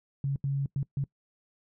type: tone bursts at uneven times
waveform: sine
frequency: 138.59 Hz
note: C#3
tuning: in tune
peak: -26 dBFS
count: 4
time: 0.24-0.36 / 0.44-0.66 / 0.76-0.83 / 0.97-1.04 s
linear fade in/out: 2 ms
effects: noise-tail reverb RT60 0.1 s tail -22 dB re dry